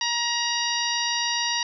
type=harmonic tone; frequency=947 Hz; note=A#5; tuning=27 cents sharp; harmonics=1 / 2 / 3 / 4 / 5 / 6; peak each=-30 / -30 / -30 / -30 / -30 / -30 dBFS; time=0.01-1.63 s; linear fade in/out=2 ms; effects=none